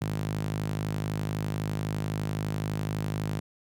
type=tone with high-pass filter; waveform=sawtooth; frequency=51.91 Hz; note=G#1; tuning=in tune; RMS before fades=-31 dBFS; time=0.01-3.4 s; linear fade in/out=10 ms; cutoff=130 Hz; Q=3; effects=none